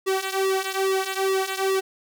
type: tone with flanger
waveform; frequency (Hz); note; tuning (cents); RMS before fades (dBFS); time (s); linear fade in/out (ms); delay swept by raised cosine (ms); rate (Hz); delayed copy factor
sawtooth; 383.9; G4; -36; -24; 0.06-1.81; 20; 1.3 to 2.8; 2.4; -0.8
effects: none